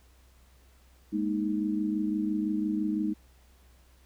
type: chord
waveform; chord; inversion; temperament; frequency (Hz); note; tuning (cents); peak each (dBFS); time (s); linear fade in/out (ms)
sine; Ab suspended second; none; just; 207.7 / 233.6 / 311.5; Ab3 / Bb3 / Eb4; 0 / +4 / +2; -30 / -35 / -29; 1.12-3.14; 20
effects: added 63 Hz sine -57 dBFS peak until 4.05 s + pink hiss -64 dBFS RMS until 4.05 s